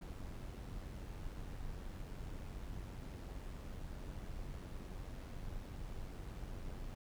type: noise with amplitude modulation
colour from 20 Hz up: brown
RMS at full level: -44 dBFS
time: 0.01-6.95 s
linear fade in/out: 10 ms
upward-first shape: sine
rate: 93.4 Hz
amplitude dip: 45%
effects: none